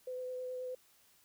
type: tone with vibrato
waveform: sine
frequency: 506 Hz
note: B4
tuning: 42 cents sharp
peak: -38 dBFS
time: 0.07-0.75 s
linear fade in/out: 5 ms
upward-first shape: triangle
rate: 9.4 Hz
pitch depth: 15 cents each way
effects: white hiss -67 dBFS RMS until 1.24 s